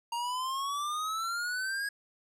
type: exponential sweep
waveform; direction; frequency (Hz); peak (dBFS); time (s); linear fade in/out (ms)
square; up; 932.3 to 1661.2; -32; 0.12-1.89; 5
effects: low-pass 12000 Hz 12 dB/octave